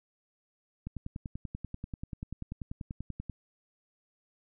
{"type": "click train", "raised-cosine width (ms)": 5, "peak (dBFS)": -25, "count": 26, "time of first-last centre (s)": [0.87, 3.297], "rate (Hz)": 10.3, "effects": []}